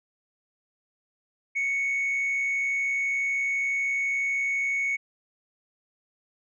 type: tone with frequency modulation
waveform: sine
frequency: 2217 Hz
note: C#7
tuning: in tune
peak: -22 dBFS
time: 1.55-4.97 s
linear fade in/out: 20 ms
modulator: 128 Hz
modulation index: 0.23
effects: tanh soft clip ceiling -22 dBFS